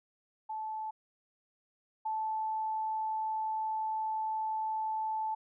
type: tone pair in turn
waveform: sine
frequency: 871 / 874.3 Hz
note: A5 / A5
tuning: -18 / -11 cents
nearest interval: unison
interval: 7 cents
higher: second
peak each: -35 / -31 dBFS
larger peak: second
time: 0.49-0.91 / 2.05-5.35 s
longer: second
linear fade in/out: 10 ms
effects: none